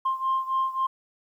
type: beating tone pair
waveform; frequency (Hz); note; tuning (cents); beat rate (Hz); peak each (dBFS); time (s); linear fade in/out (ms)
sine; 1055 / 1058.7; C6 / C6; +14 / +20; 3.7; -24 / -27; 0.05-0.87; 10
effects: tanh soft clip ceiling -18 dBFS + 10-bit